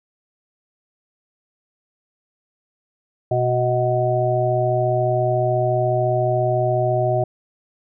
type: harmonic tone with a mistuned harmonic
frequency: 123.47 Hz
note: B2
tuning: in tune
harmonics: 1 / 3 / 5 / 6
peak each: -21 / -24 / -20 / -24 dBFS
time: 3.31-7.24 s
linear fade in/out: 5 ms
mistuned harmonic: 5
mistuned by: +26 cents
effects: none